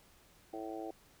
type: harmonic tone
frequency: 109.8 Hz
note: A2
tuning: 3 cents flat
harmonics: 3 / 4 / 5 / 6 / 7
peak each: -43 / -47 / -49 / -48 / -46 dBFS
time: 0.53-0.91 s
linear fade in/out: 5 ms
effects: pink hiss -64 dBFS RMS until 1.2 s